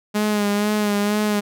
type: tone with vibrato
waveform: sawtooth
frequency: 207.7 Hz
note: G#3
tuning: in tune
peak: -14 dBFS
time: 0.14-1.41 s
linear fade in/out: 20 ms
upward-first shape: sine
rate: 2.1 Hz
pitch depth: 35 cents each way
effects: none